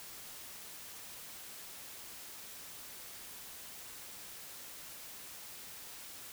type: silence
effects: white hiss -49 dBFS RMS until 6.32 s